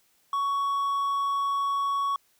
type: tone with hard clipping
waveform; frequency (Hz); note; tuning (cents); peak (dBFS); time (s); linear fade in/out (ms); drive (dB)
triangle; 1117; C#6; +13; -25; 0.33-2.16; 2; 6
effects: white hiss -66 dBFS RMS until 2.39 s